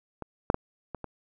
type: clicks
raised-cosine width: 1 ms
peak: -22 / -6 / -12 / -21 / -22 dBFS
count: 5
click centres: 0.223 / 0.501 / 0.544 / 0.947 / 1.043 s
effects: none